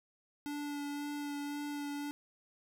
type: tone with vibrato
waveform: square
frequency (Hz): 289.6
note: D4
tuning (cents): -24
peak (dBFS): -38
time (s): 0.46-2.11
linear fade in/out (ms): 0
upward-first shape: sine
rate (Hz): 1.9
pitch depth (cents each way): 13
effects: none